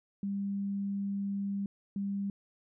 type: tone bursts at uneven times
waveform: sine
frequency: 199 Hz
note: G3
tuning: 26 cents sharp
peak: -31 dBFS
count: 2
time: 0.23-1.66 / 1.96-2.3 s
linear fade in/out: 2 ms
effects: none